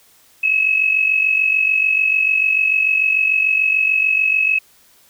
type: tone with amplitude modulation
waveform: sine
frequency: 2576 Hz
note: E7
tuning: 41 cents flat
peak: -10 dBFS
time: 0.43-4.59 s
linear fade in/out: 10 ms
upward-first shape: sine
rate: 46.8 Hz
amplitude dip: 65%
effects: white hiss -52 dBFS RMS until 5.09 s